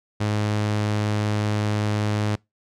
sawtooth tone, 105.3 Hz, G#2, 24 cents sharp, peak -17 dBFS, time 0.2-2.36 s, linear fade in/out 10 ms, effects noise-tail reverb RT60 0.2 s tail -25 dB re dry + low-pass 7000 Hz 12 dB/octave

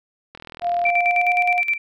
click train, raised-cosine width 0.3 ms, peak -21 dBFS, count 23, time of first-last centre 0.35-0.891 s, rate 40.7 Hz
sine tone with pitch glide, 698.5 to 715.2 Hz, F5 to F5, 0 to +41 cents, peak -18 dBFS, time 0.61-1.62 s, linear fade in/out 50 ms, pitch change +41 cents, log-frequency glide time 0.86-1.33 s
sine tone with tremolo, 2342 Hz, D7, 5 cents flat, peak -16 dBFS, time 0.85-1.78 s, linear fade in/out 5 ms, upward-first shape square, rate 9.6 Hz, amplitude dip 70%
effects none

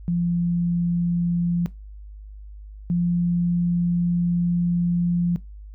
sine tone pair in turn, 173 / 174 Hz, F3 / F3, -16 / -6 cents, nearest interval unison, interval 10 cents, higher second, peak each -19 / -18 dBFS, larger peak second, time 0.08-1.66 / 2.9-5.36 s, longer second, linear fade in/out 0 ms, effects noise-tail reverb RT60 0.2 s tail -19 dB re dry + added 51 Hz sine -37 dBFS peak until 5.74 s

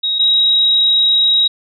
sine tone pair in turn, 3791 / 3817 Hz, A#7 / A#7, +28 / +40 cents, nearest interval unison, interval 12 cents, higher second, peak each -14 / -9 dBFS, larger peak second, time 0.03-0.19 / 0.19-1.48 s, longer second, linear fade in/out 10 ms, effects none

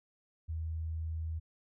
sine tone, 80.5 Hz, E2, 41 cents flat, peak -34 dBFS, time 0.48-1.4 s, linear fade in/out 20 ms, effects none

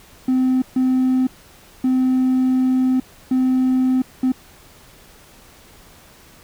triangle tone bursts at uneven times, 257.6 Hz, C4, 27 cents flat, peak -11 dBFS, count 5, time 0.28-0.62 / 0.76-1.27 / 1.84-3 / 3.31-4.02 / 4.23-4.32 s, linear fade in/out 5 ms, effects tanh soft clip ceiling -9 dBFS + pink hiss -47 dBFS RMS until 6.43 s

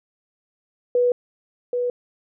sine tone with echo, 490 Hz, B4, 14 cents flat, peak -15 dBFS, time 0.95-1.12 s, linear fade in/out 2 ms, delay 780 ms, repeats 1, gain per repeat -5 dB, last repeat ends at 1.9 s, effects none

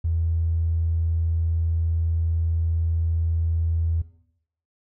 triangle tone, 82.41 Hz, E2, in tune, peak -16 dBFS, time 0.04-4.02 s, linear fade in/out 10 ms, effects noise-tail reverb RT60 0.7 s tail -20 dB re dry + tanh soft clip ceiling -18 dBFS

